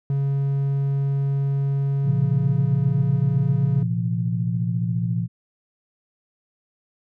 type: tone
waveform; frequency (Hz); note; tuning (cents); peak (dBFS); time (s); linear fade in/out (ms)
triangle; 138.59; C#3; 0; -17; 0.1-3.83; 2
type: chord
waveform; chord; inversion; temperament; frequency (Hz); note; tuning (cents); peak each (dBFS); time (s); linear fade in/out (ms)
sine; Bb suspended second; none; equal with one note detuned; 116.54 / 130.81 / 171.71; Bb2 / C3 / F3; 0 / 0 / -29; -23 / -29 / -24; 2.03-5.28; 50
effects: tanh soft clip ceiling -7 dBFS